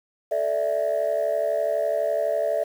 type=chord; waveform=sine; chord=A suspended fourth; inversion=none; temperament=equal; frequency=440 / 587.3 / 659.3 Hz; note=A4 / D5 / E5; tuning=0 / 0 / 0 cents; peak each=-29 / -23 / -23 dBFS; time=0.31-2.64 s; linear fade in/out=10 ms; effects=tanh soft clip ceiling -16 dBFS + 8-bit